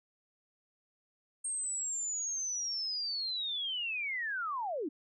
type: linear sweep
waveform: sine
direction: down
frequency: 8580 to 261.6 Hz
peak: -33 dBFS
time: 1.44-4.89 s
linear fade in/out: 10 ms
effects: none